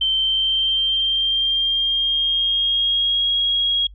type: tone with pitch glide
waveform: sine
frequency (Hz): 3112 to 3291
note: G7 to G#7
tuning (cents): -13 to -16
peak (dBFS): -16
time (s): 0.01-3.87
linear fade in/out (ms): 5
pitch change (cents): +97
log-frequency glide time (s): 0.14-3.31
effects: noise-tail reverb RT60 0.1 s tail -26 dB re dry + added 50 Hz sine -39 dBFS peak until 3.94 s